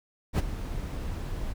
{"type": "noise with ADSR envelope", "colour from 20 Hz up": "brown", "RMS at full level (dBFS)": -20, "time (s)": [0.33, 1.54], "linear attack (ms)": 57, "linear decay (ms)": 21, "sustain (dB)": -13, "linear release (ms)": 27, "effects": []}